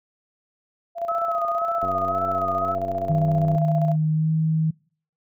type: tone with tremolo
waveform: sine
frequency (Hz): 681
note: F5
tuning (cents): -44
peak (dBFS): -22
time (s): 0.95-3.96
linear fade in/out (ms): 50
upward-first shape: square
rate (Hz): 15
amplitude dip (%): 55
type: tone with vibrato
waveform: sine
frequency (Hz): 1275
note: D#6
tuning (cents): +42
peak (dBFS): -24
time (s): 1.08-2.75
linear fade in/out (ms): 10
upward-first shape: sine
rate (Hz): 1.9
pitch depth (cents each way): 62
type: click train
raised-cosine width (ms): 2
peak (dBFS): -21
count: 162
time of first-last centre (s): 1.83-3.557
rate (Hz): 93.2
type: tone with pitch glide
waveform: sine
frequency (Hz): 155.56 to 158.65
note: D#3 to D#3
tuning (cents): 0 to +34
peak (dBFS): -18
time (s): 3.09-4.71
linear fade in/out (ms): 10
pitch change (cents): +34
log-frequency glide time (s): 4.12-4.31
effects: noise-tail reverb RT60 0.5 s tail -26 dB re dry